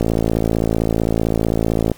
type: click train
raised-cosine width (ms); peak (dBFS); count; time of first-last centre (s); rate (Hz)
2; -3; 107; 0.01-1.916; 55.6
effects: pink hiss -45 dBFS RMS until 1.97 s + MP3 96 kbps